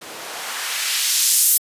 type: noise with band-pass filter sweep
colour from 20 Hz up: blue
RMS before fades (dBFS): -20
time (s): 0.01-1.58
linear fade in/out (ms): 10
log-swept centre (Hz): 280 to 12000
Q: 0.81
effects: resampled to 32000 Hz